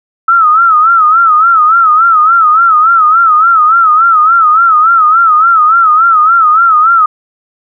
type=tone with vibrato; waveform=sine; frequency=1300 Hz; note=E6; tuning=24 cents flat; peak=-3 dBFS; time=0.28-7.06 s; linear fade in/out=5 ms; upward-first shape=sine; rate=3.5 Hz; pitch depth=110 cents each way; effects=none

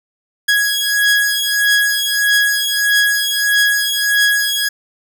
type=beating tone pair; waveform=sawtooth; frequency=1661.2 / 1662.8 Hz; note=G#6 / G#6; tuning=0 / +2 cents; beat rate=1.6 Hz; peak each=-12 dBFS; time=0.48-4.69 s; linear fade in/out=10 ms; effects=none

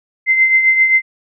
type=tone with tremolo; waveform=sine; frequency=2074 Hz; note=C7; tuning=16 cents flat; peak=-6 dBFS; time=0.26-1.02 s; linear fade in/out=50 ms; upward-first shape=triangle; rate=7.6 Hz; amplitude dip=60%; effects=none

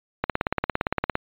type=click train; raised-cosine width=0.5 ms; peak=-7 dBFS; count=17; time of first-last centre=0.24-1.154 s; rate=17.5 Hz; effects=resampled to 8000 Hz

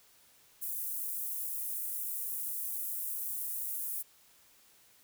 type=high-pass noise; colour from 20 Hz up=pink; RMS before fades=-37 dBFS; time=0.61-4.03 s; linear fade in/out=20 ms; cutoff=11000 Hz; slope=24 dB/octave; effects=white hiss -63 dBFS RMS until 5.03 s

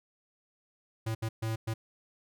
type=tone bursts at uneven times; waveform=square; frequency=111.7 Hz; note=A2; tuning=27 cents sharp; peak=-31 dBFS; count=4; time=1.06-1.15 / 1.22-1.29 / 1.42-1.56 / 1.67-1.74 s; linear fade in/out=10 ms; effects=none

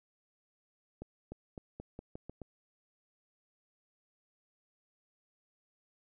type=accelerating click train; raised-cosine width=2 ms; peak=-30 dBFS; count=8; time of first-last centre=1.02-2.417 s; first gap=300 ms; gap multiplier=0.86; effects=none

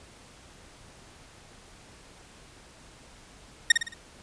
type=tone with echo; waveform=sawtooth; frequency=1850 Hz; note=A#6; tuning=14 cents flat; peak=-9 dBFS; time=3.7-3.72 s; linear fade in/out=5 ms; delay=55 ms; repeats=4; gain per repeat=-7 dB; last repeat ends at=3.94 s; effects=pink hiss -52 dBFS RMS until 4.22 s + resampled to 22050 Hz

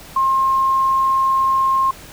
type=tone; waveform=sine; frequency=1066 Hz; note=C6; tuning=32 cents sharp; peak=-13 dBFS; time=0.16-1.91 s; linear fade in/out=5 ms; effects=pink hiss -39 dBFS RMS until 2.12 s

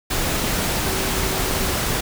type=tone in noise; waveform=sine; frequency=380.2 Hz; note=F#4; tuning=47 cents sharp; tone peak=-30 dBFS; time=0.85-1.73 s; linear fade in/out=10 ms; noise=pink; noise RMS=-22 dBFS; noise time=0.1-2.01 s; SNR=-11 dB; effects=none

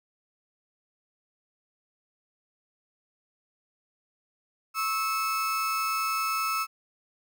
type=tone pair together; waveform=35% pulse; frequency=1097.4 / 1305 Hz; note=C#6 / E6; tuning=-18 / -18 cents; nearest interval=minor third; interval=300 cents; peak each=-34 / -25 dBFS; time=4.74-6.67 s; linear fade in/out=50 ms; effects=none

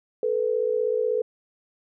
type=tone pair together; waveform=sine; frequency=436.5 / 492.7 Hz; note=A4 / B4; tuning=-14 / -4 cents; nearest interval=major second; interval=210 cents; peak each=-24 dBFS; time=0.23-1.22 s; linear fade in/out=2 ms; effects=none

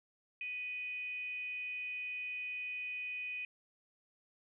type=tone with frequency modulation; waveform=sine; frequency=2489 Hz; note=D#7; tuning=in tune; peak=-38 dBFS; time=0.41-3.45 s; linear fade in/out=2 ms; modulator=516 Hz; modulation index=0.23; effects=none

